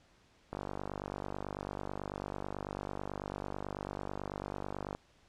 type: click train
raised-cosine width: 1 ms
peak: -24 dBFS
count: 218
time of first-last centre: 0.53-4.95 s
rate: 49.1 Hz
effects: pink hiss -66 dBFS RMS until 5.28 s + low-pass 6000 Hz 12 dB/octave